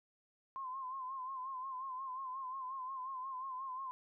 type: tone with vibrato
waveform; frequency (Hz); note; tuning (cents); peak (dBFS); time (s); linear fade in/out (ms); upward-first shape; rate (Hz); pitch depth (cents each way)
sine; 1046; C6; -1; -40; 0.56-3.91; 0; sine; 5.6; 64
effects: none